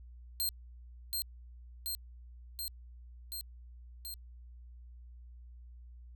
10% pulse tone with echo, 4186 Hz, C8, in tune, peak -24 dBFS, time 0.4-0.49 s, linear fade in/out 0 ms, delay 730 ms, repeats 5, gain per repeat -2 dB, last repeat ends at 4.14 s, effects added 60 Hz sine -49 dBFS peak until 6.15 s

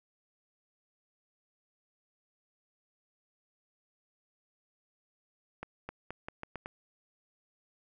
accelerating click train, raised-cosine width 0.5 ms, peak -24 dBFS, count 7, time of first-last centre 5.63-6.659 s, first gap 260 ms, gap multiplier 0.83, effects none

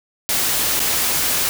white noise with dropouts, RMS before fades -19 dBFS, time 0.29-1.49 s, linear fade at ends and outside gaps 0 ms, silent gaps 0.794-0.801 s, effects none

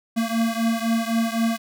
square beating tone pair, 226.6 / 230.5 Hz, A#3 / A#3, -49 / -19 cents, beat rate 3.9 Hz, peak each -23 / -25 dBFS, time 0.16-1.58 s, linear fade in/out 20 ms, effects none

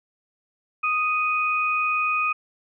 sine tone pair together, 1244.5 / 2491 Hz, D#6 / D#7, 0 / +1 cents, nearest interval octave, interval 1201 cents, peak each -23 dBFS, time 0.83-2.33 s, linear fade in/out 10 ms, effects none

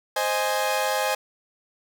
sawtooth chord, Ab major, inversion first, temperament equal, 523.3 / 622.3 / 830.6 Hz, C5 / Eb5 / Ab5, 0 / 0 / 0 cents, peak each -23 / -24 / -22 dBFS, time 0.16-1.15 s, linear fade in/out 5 ms, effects none

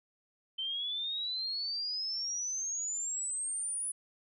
sine exponential sweep, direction up, 3083 to 10000 Hz, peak -33 dBFS, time 0.58-3.92 s, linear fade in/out 10 ms, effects none

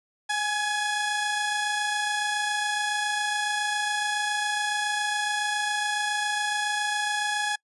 sawtooth tone pair together, 832.4 / 1692 Hz, G#5 / G#6, +4 / +32 cents, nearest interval octave, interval 1228 cents, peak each -24 dBFS, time 0.29-7.56 s, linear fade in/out 10 ms, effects noise-tail reverb RT60 0.1 s tail -26 dB re dry + resampled to 24000 Hz

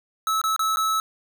square tone with dropouts, 1300 Hz, E6, 24 cents flat, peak -21 dBFS, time 0.27-1 s, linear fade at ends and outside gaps 1 ms, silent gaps 0.415-0.439 / 0.563-0.593 / 0.76-0.77 s, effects none

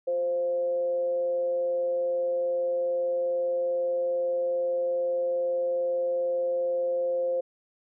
sine tone with frequency modulation, 523.3 Hz, C5, in tune, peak -24 dBFS, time 0.07-7.41 s, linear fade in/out 10 ms, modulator 169 Hz, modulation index 0.25, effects none

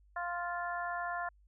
harmonic tone, 349.2 Hz, F4, in tune, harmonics 2 / 3 / 4 / 5, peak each -38 / -40 / -41 / -42 dBFS, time 0.16-1.29 s, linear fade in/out 5 ms, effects added 50 Hz sine -61 dBFS peak until 1.47 s

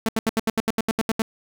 sawtooth tone bursts, 223 Hz, A3, 23 cents sharp, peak -15 dBFS, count 12, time 0.06-1.22 s, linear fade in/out 0 ms, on 27 ms, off 76 ms, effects none

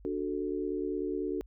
sine chord, D major, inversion none, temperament equal, 293.7 / 370 / 440 Hz, D4 / F#4 / A4, 0 / 0 / 0 cents, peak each -35 / -34 / -36 dBFS, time 0.05-1.41 s, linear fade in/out 0 ms, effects added 50 Hz sine -51 dBFS peak until 1.46 s

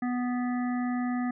harmonic tone, 246.9 Hz, B3, in tune, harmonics 1 / 3 / 5 / 7 / 8, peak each -27 / -37 / -41 / -44 / -45 dBFS, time 0.02-1.31 s, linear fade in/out 5 ms, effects none

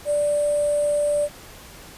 sine tone with sample-and-hold, 587.3 Hz, D5, in tune, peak -18 dBFS, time 0.05-1.29 s, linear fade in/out 50 ms, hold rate 8820 Hz, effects pink hiss -43 dBFS RMS until 1.97 s + resampled to 32000 Hz

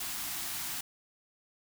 white band-stop noise, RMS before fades -37 dBFS, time 0-0.81 s, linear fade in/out 5 ms, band 380 to 650 Hz, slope 96 dB/octave, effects none

